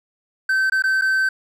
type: tone with dropouts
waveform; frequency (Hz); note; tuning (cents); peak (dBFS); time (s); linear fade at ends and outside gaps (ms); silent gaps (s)
triangle; 1544; G6; -27; -14; 0.49-1.29; 5; 0.699-0.72 / 0.823-0.838 / 1.013-1.019
effects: none